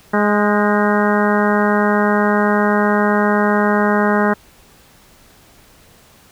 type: harmonic tone with a mistuned harmonic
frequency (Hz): 207.7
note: G#3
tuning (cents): 0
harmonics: 1 / 2 / 3 / 4 / 5 / 6 / 7 / 8 / 9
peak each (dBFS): -16 / -19 / -21 / -22 / -23 / -24 / -24 / -25 / -26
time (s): 0.13-4.34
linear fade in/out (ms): 10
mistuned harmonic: 8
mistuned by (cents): -59
effects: pink hiss -48 dBFS RMS until 6.31 s